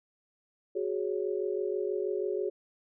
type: chord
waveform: sine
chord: F# suspended second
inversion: none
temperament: just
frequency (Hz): 370 / 416.2 / 555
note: F#4 / G#4 / C#5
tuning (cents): 0 / +4 / +2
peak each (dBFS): -32 / -32 / -38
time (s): 0.75-2.5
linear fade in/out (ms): 10
effects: none